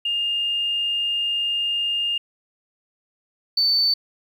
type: tone pair in turn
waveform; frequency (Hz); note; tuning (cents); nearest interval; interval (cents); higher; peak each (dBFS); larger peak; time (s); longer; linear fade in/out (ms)
sine; 2821 / 4528; F7 / C#8; +17 / +36; minor sixth; 819; second; -20 / -15; second; 0.05-2.18 / 3.57-3.94; first; 5
effects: tanh soft clip ceiling -12 dBFS + 9-bit